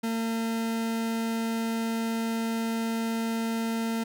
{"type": "tone", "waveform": "40% pulse", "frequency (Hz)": 227, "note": "A#3", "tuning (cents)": -46, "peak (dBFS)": -26, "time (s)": [0.03, 4.04], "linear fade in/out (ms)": 10, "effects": []}